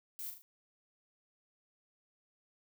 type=noise with echo; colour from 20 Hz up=violet; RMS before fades=-43 dBFS; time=0.19-0.3 s; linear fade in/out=0 ms; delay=40 ms; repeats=3; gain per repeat=-6 dB; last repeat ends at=0.42 s; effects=none